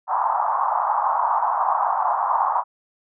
white band-pass noise, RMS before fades -21 dBFS, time 0.07-2.64 s, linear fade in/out 50 ms, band 760 to 1100 Hz, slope 48 dB/octave, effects none

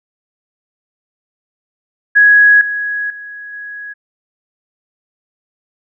sine tone with level steps, 1667 Hz, G#6, 6 cents sharp, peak -4 / -16 / -27 / -25 dBFS, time 2.15-3.94 s, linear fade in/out 20 ms, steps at 2.61 / 3.1 / 3.53 s, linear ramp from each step 2 ms, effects none

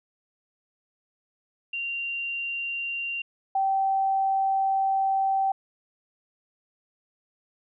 sine tone pair in turn, 2770 / 775.3 Hz, F7 / G5, -15 / -19 cents, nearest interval octave + minor seventh, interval 2204 cents, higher first, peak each -28 / -21 dBFS, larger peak second, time 1.73-3.22 / 3.55-5.52 s, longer second, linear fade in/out 5 ms, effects none

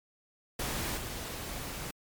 pink noise with level steps, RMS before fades -34 / -39 dBFS, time 0.59-1.91 s, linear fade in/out 5 ms, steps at 0.97 s, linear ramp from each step 5 ms, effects MP3 96 kbps

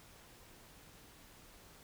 silence, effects pink hiss -59 dBFS RMS until 1.83 s

